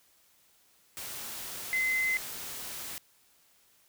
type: tone in noise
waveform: sine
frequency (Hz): 2053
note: C7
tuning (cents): -33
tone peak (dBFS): -26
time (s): 1.73-2.17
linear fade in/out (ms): 0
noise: white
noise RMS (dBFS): -40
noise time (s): 0.97-2.98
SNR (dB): +11
effects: white hiss -65 dBFS RMS until 3.88 s